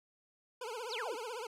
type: tone with vibrato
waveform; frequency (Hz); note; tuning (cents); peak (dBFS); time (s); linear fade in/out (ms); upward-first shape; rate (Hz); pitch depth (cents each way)
25% pulse; 466.2; A#4; 0; -36; 0.61-1.47; 5; triangle; 16; 190
type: exponential sweep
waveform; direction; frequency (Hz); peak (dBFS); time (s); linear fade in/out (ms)
sine; down; 7300 to 250; -38; 0.88-1.16; 50
effects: low-pass 11000 Hz 12 dB/octave